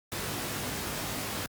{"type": "noise with comb filter", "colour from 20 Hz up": "pink", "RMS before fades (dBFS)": -34, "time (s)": [0.12, 1.46], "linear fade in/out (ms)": 0, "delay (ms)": 20, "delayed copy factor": 0.8, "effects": ["high-pass 80 Hz 12 dB/octave", "Opus 48 kbps"]}